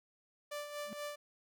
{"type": "tone with tremolo", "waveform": "sawtooth", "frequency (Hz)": 587.3, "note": "D5", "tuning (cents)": 0, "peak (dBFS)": -35, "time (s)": [0.51, 1.16], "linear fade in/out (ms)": 10, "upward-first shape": "sine", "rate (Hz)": 4.2, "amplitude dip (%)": 55}
{"type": "tone with exponential growth", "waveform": "triangle", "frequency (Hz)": 213.9, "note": "A3", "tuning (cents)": -49, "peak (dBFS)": -37, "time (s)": [0.84, 0.93], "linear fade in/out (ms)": 0, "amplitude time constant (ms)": 19}
{"effects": []}